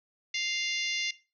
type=harmonic tone; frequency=698.5 Hz; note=F5; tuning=in tune; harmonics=3 / 4 / 5 / 6 / 7 / 8 / 9; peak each=-33 / -35 / -37 / -39 / -40 / -41 / -42 dBFS; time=0.34-1.11 s; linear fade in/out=5 ms; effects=noise-tail reverb RT60 0.3 s tail -17 dB re dry